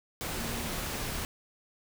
sine tone in noise, 233.1 Hz, A#3, in tune, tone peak -41 dBFS, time 0.37-0.69 s, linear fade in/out 0 ms, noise pink, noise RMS -35 dBFS, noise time 0.21-1.25 s, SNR -9 dB, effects none

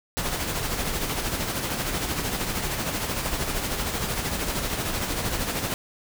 pink noise with tremolo, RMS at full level -26 dBFS, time 0.17-5.74 s, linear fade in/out 0 ms, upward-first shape sine, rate 13 Hz, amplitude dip 45%, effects none

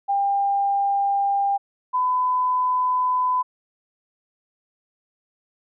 sine tone pair in turn, 798 / 1005.4 Hz, G5 / B5, +31 / +31 cents, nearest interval major third, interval 400 cents, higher second, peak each -18 / -18 dBFS, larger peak neither, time 0.08-1.58 / 1.93-3.43 s, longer neither, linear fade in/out 20 ms, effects none

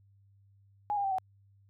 sine tone with pitch steps, 830.6 / 804.2 / 778.6 / 753.8 Hz, G#5 / G5 / G5 / F#5, 0 / +44 / -12 / +32 cents, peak -28 dBFS, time 0.9-1.184 s, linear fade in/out 0 ms, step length 71 ms, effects added 99 Hz sine -60 dBFS peak until 1.69 s

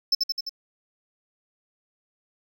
triangle tone with echo, 5274 Hz, E8, in tune, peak -16 dBFS, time 0.12-0.15 s, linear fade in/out 5 ms, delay 86 ms, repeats 4, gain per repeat -3 dB, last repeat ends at 0.494 s, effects none

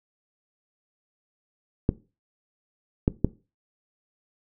clicks, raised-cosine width 3 ms, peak -6 dBFS, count 3, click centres 1.891 / 3.079 / 3.246 s, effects noise-tail reverb RT60 0.3 s tail -19 dB re dry

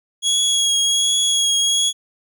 25% pulse tone with vibrato, 3322 Hz, G#7, in tune, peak -11 dBFS, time 0.22-1.93 s, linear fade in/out 50 ms, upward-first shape triangle, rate 1.3 Hz, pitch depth 21 cents each way, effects none

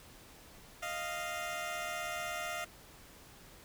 15% pulse tone pair together, 621 / 697 Hz, D#5 / F5, -3 / -4 cents, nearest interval major second, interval 199 cents, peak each -35 / -32 dBFS, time 0.82-2.65 s, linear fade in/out 10 ms, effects pink hiss -56 dBFS RMS until 3.64 s

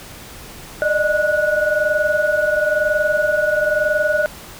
sine tone cluster, 596 / 617 / 1464 Hz, D5 / D#5 / F#6, +25 / -15 / -19 cents, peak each -19 dBFS, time 0.82-4.26 s, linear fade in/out 0 ms, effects pink hiss -37 dBFS RMS until 4.59 s

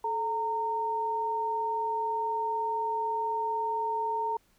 sine tone pair together, 434.7 / 919 Hz, A4 / A#5, -21 / -25 cents, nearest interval octave + minor second, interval 1296 cents, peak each -35 / -28 dBFS, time 0.04-4.37 s, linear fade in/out 5 ms, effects pink hiss -67 dBFS RMS until 4.58 s

